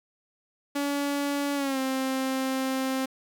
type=tone with pitch glide; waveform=sawtooth; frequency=284.4 to 263.8 Hz; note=C#4 to C4; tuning=+45 to +14 cents; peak=-22 dBFS; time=0.75-3.06 s; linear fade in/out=10 ms; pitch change=-131 cents; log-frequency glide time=1.55-1.79 s; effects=9-bit